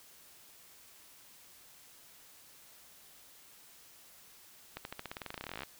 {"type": "accelerating click train", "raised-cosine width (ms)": 0.3, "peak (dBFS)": -24, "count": 24, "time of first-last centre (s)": [4.77, 5.634], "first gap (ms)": 81, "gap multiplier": 0.92, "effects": ["white hiss -58 dBFS RMS until 5.79 s"]}